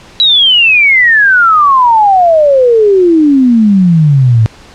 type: exponential sweep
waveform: sine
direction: down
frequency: 3951 to 107.4 Hz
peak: -3 dBFS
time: 0.2-4.46 s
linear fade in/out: 0 ms
effects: pink hiss -36 dBFS RMS until 4.74 s + low-pass 6000 Hz 12 dB/octave